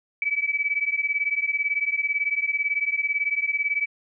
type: beating tone pair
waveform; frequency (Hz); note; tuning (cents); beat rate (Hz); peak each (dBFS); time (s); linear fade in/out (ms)
sine; 2284 / 2302; D7 / D7; -49 / -35; 18; -25; 0.22-3.86; 2
effects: none